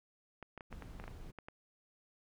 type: clicks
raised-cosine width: 0.5 ms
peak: -32 dBFS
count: 10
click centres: 0.427 / 0.577 / 0.608 / 0.727 / 0.823 / 0.999 / 1.04 / 1.079 / 1.387 / 1.485 s
type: noise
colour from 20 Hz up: brown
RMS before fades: -49 dBFS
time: 0.7-1.32 s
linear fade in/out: 20 ms
effects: none